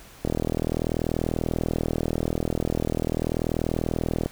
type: click train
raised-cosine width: 2 ms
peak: -11 dBFS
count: 163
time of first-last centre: 0.25-4.26 s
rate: 40.4 Hz
effects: pink hiss -48 dBFS RMS until 4.31 s